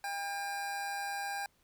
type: tone with amplitude modulation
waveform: 25% pulse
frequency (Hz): 802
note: G5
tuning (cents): +39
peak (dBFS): -30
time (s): 0.04-1.46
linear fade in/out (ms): 2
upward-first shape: sine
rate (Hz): 168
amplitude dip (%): 35
effects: pink hiss -71 dBFS RMS until 1.63 s